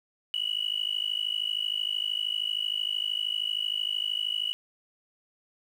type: tone with amplitude modulation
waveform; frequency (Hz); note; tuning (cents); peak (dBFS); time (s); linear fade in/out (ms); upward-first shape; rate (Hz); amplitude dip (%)
sine; 2938; F#7; -13; -22; 0.34-4.53; 0; sine; 53; 100
effects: tanh soft clip ceiling -20 dBFS + 9-bit